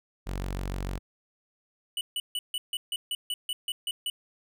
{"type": "tone", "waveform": "sawtooth", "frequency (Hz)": 46.73, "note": "F#1", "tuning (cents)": 18, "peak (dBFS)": -27, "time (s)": [0.26, 0.99], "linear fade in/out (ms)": 20}
{"type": "tone bursts", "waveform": "square", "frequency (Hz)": 2960, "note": "F#7", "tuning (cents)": 0, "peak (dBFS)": -29, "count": 12, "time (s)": [1.97, 4.1], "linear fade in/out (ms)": 2, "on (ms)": 40, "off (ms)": 150}
{"effects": []}